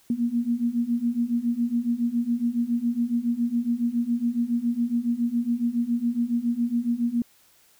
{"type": "beating tone pair", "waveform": "sine", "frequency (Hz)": [233.1, 240.3], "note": ["A#3", "B3"], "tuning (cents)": [0, -47], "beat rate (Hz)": 7.2, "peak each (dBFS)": [-26, -24], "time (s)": [0.1, 7.22], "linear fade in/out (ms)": 2, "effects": ["white hiss -59 dBFS RMS until 7.79 s"]}